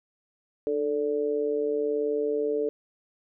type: tone with amplitude modulation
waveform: sine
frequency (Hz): 440.8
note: A4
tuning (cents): +3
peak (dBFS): -20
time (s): 0.67-2.69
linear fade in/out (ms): 0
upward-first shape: sine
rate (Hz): 141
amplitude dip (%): 85
effects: none